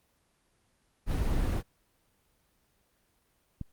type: noise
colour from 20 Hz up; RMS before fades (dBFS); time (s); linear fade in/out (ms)
brown; -28; 1.06-1.63; 50
type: click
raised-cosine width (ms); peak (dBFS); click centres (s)
5; -24; 3.613
effects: pink hiss -71 dBFS RMS until 3.72 s + Opus 24 kbps